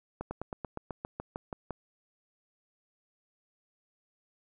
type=slowing click train; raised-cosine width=1 ms; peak=-22 dBFS; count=12; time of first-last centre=0.21-1.707 s; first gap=100 ms; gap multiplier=1.06; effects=none